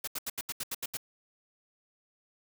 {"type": "noise bursts", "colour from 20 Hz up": "white", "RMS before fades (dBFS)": -35, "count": 9, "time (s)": [0.04, 0.971], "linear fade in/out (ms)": 5, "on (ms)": 35, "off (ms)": 77, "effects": []}